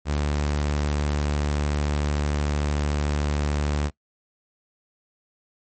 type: tone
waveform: sawtooth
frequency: 73.42 Hz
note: D2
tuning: in tune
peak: -18 dBFS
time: 0.05-3.91 s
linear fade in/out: 50 ms
effects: noise-tail reverb RT60 0.1 s tail -21 dB re dry + MP3 32 kbps